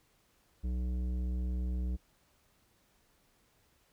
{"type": "tone with tanh clipping", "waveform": "sine", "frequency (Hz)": 61.74, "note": "B1", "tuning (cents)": 0, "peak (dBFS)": -33, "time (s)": [0.63, 1.97], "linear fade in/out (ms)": 20, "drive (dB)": 12, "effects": ["pink hiss -70 dBFS RMS until 3.92 s"]}